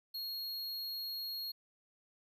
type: tone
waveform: square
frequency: 4292 Hz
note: C8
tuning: 43 cents sharp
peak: -39 dBFS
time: 0.14-1.52 s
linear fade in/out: 10 ms
effects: none